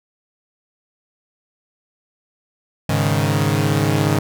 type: chord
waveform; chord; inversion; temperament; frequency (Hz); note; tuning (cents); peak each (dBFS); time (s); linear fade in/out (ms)
sawtooth; Ab suspended fourth; none; equal; 103.83 / 138.59 / 155.56; Ab2 / Db3 / Eb3; 0 / 0 / 0; -16; 2.89-4.19; 5
effects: none